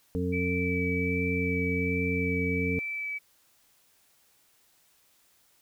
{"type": "harmonic tone", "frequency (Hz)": 90, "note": "F#2", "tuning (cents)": -47, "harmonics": [1, 2, 3, 5], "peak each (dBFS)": [-32, -32, -32, -32], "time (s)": [0.15, 2.79], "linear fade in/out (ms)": 0}
{"type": "tone with vibrato", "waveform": "sine", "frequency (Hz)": 2307, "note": "D7", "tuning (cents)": -31, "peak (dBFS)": -31, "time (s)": [0.32, 3.19], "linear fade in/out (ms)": 20, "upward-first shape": "sine", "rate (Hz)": 1.3, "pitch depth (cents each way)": 13}
{"effects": ["white hiss -65 dBFS RMS until 5.61 s"]}